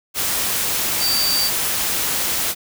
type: tone in noise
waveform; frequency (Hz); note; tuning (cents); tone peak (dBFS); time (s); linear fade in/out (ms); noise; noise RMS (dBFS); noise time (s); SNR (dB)
sine; 4630; D8; -25; -18; 0.99-1.51; 50; white; -21; 0.14-2.55; 0
effects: none